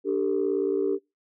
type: chord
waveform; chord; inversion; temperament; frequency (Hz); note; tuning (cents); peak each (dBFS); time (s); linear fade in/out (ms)
sine; D suspended fourth; none; equal with one note detuned; 293.7 / 392 / 450.5; D4 / G4 / A4; 0 / 0 / +41; -28 / -24 / -27; 0.04-0.99; 50
effects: noise-tail reverb RT60 0.2 s tail -21 dB re dry + tanh soft clip ceiling -15 dBFS